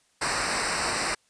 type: noise with comb filter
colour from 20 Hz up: pink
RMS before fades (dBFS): -27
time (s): 0.21-1.15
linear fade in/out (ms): 10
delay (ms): 0.3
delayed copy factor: -0.85
effects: white hiss -66 dBFS RMS until 1.29 s + resampled to 22050 Hz